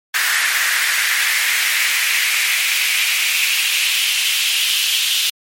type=noise with high-pass filter sweep; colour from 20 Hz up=pink; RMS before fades=-17 dBFS; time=0.14-5.3 s; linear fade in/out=5 ms; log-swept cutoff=1700 to 3100 Hz; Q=3.3; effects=MP3 64 kbps